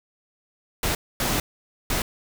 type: noise bursts at uneven times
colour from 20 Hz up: pink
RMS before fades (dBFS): -24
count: 3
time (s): 0.83-0.95 / 1.2-1.4 / 1.9-2.02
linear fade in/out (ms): 2
effects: none